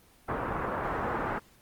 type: low-pass noise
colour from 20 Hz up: white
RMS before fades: -32 dBFS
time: 0.28-1.39 s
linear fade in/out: 10 ms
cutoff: 1400 Hz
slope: 24 dB/octave
effects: pink hiss -60 dBFS RMS until 1.61 s + Opus 24 kbps